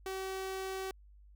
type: tone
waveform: sawtooth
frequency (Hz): 381.4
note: G4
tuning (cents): -47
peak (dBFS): -33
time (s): 0.06-0.91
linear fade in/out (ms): 2
effects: added 50 Hz sine -55 dBFS peak until 1.35 s